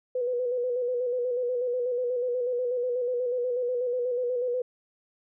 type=tone with vibrato; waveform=sine; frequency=493.9 Hz; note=B4; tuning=in tune; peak=-25 dBFS; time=0.15-4.62 s; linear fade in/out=5 ms; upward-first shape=square; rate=8.2 Hz; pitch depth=39 cents each way; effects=none